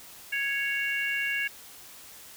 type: harmonic tone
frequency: 554.4 Hz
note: C#5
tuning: in tune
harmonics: 3 / 4 / 5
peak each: -30 / -31 / -32 dBFS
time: 0.32-1.48 s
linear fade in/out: 10 ms
effects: white hiss -48 dBFS RMS until 2.36 s

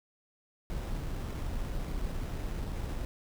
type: noise with sample-and-hold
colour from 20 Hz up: brown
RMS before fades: -35 dBFS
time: 0.7-3.05 s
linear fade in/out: 0 ms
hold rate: 4410 Hz
effects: none

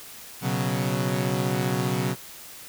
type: chord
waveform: sawtooth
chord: B suspended second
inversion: none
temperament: equal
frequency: 123.47 / 138.59 / 185 Hz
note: B2 / C#3 / F#3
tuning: 0 / 0 / 0 cents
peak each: -24 dBFS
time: 0.41-2.16 s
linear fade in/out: 50 ms
effects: white hiss -43 dBFS RMS until 2.68 s

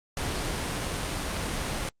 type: noise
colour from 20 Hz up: pink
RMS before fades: -30 dBFS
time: 0.17-1.89 s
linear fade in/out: 2 ms
effects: low-pass 9000 Hz 12 dB/octave + Opus 48 kbps

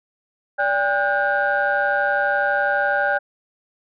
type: tone cluster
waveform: sine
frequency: 579 / 801 / 1453 / 1585 Hz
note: D5 / G5 / F#6 / G6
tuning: -25 / +37 / -32 / +19 cents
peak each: -22 dBFS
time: 0.58-3.19 s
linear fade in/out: 20 ms
effects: tanh soft clip ceiling -9 dBFS

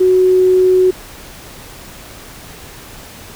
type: tone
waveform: sine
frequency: 370 Hz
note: F#4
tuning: in tune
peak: -7 dBFS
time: 0-0.91 s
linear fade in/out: 10 ms
effects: pink hiss -35 dBFS RMS until 3.35 s

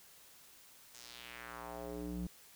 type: tone with band-pass filter sweep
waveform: square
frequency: 60 Hz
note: B1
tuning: 49 cents flat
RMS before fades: -45 dBFS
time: 0.94-2.27 s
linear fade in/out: 5 ms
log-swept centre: 6900 to 170 Hz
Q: 1.9
effects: white hiss -60 dBFS RMS until 2.55 s

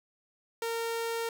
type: tone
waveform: sawtooth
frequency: 460 Hz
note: A#4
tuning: 23 cents flat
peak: -27 dBFS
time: 0.62-1.29 s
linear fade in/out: 2 ms
effects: none

